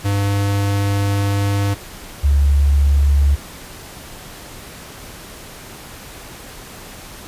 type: tone pair in turn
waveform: square / sine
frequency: 100.3 / 70.92 Hz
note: G2 / C#2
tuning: +40 / +40 cents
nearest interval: tritone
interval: 600 cents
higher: first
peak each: -16 / -10 dBFS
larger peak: second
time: 0.04-1.75 / 2.23-3.36 s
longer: first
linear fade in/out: 20 ms
effects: pink hiss -36 dBFS RMS until 7.27 s + resampled to 32000 Hz